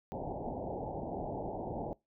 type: low-pass noise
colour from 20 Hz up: white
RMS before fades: -39 dBFS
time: 0.12-1.93 s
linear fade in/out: 0 ms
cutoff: 870 Hz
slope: 96 dB/octave
effects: noise-tail reverb RT60 0.2 s tail -22 dB re dry